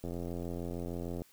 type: click train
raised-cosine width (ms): 2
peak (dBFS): -26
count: 103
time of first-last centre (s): 0.04-1.219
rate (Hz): 86.5
effects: white hiss -63 dBFS RMS until 1.32 s